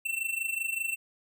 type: tone with amplitude modulation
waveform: square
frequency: 2692 Hz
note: E7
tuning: 36 cents sharp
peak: -27 dBFS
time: 0.05-0.96 s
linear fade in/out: 10 ms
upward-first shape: sine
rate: 25.2 Hz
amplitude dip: 75%
effects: none